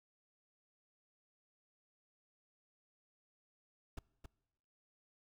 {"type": "noise with echo", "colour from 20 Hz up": "brown", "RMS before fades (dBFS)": -43, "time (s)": [3.97, 3.99], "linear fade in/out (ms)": 5, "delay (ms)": 270, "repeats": 1, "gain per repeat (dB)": -6, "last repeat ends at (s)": 4.26, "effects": ["noise-tail reverb RT60 1.0 s tail -23 dB re dry"]}